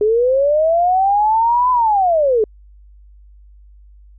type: linear two-way sweep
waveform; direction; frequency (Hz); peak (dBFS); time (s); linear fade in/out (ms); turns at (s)
sine; up then down; 411.8 to 1014 to 411.8; -11; 0.01-2.44; 2; 1.71
effects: added 50 Hz sine -41 dBFS peak until 4.18 s